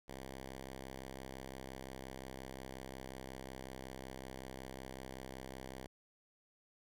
5% pulse tone with pitch glide, 66 to 65.36 Hz, C2 to C2, +16 to -1 cents, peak -35 dBFS, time 0.08-5.87 s, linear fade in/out 5 ms, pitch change -17 cents, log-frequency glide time 0.42-3.89 s, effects none

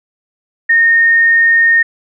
sine tone, 1840 Hz, A#6, 23 cents flat, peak -6 dBFS, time 0.69-1.83 s, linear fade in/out 10 ms, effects none

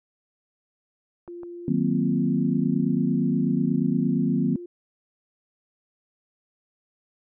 clicks, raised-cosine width 1 ms, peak -31 dBFS, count 2, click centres 1.278 / 1.433 s
sine tone with pitch glide, 347.2 to 350.2 Hz, F4 to F4, -10 to +5 cents, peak -35 dBFS, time 1.28-4.66 s, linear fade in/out 5 ms, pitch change +15 cents, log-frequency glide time 2.38-3.18 s
sine chord, C half-diminished seventh, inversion first, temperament equal, 155.56 / 185 / 233.1 / 261.6 Hz, Eb3 / Gb3 / Bb3 / C4, 0 / 0 / 0 / 0 cents, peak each -27 / -26 / -25 / -25 dBFS, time 1.68-4.56 s, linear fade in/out 2 ms
effects none

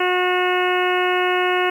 harmonic tone with a mistuned harmonic, 362.7 Hz, F#4, 34 cents flat, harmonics 1 / 2 / 3 / 4 / 5 / 6 / 7 / 8, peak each -20 / -23 / -25 / -26 / -27 / -28 / -28 / -29 dBFS, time 0-1.7 s, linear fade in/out 5 ms, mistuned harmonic 7, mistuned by +30 cents, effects 8-bit

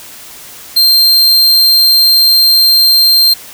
45% pulse tone, 4173 Hz, C8, 5 cents flat, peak -4 dBFS, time 0.76-3.34 s, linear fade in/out 10 ms, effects white hiss -32 dBFS RMS until 3.53 s

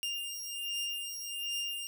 sawtooth beating tone pair, 2803 / 2804.3 Hz, F7 / F7, +6 / +6 cents, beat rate 1.3 Hz, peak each -35 / -35 dBFS, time 0.03-1.87 s, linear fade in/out 0 ms, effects none

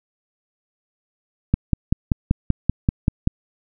click train, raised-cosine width 5 ms, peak -3 dBFS, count 10, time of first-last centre 1.54-3.274 s, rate 5.19 Hz, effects none

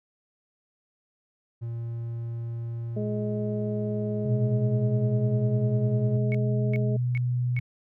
triangle tone with pitch glide, 116.54 to 113.48 Hz, A#2 to A#2, 0 to -46 cents, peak -28 dBFS, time 1.61-6.18 s, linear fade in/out 20 ms, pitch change -46 cents, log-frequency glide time 3.33-4.74 s
harmonic tone, 210 Hz, G#3, 19 cents sharp, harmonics 1 / 2 / 3, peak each -30 / -32 / -36 dBFS, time 2.96-6.97 s, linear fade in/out 10 ms
sine tone, 123.47 Hz, B2, in tune, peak -23 dBFS, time 4.25-7.6 s, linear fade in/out 10 ms
sine tone bursts, 2217 Hz, C#7, in tune, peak -32 dBFS, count 4, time 6.32-7.59 s, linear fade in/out 0 ms, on 25 ms, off 390 ms
effects none

